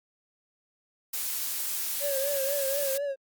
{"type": "noise", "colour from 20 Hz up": "blue", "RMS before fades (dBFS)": -31, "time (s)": [1.13, 2.98], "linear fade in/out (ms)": 10}
{"type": "tone with vibrato", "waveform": "triangle", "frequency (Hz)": 554.4, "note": "C#5", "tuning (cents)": 0, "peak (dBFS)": -26, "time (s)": [2, 3.16], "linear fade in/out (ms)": 50, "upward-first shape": "triangle", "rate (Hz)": 4.1, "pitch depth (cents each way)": 81}
{"effects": ["Opus 48 kbps"]}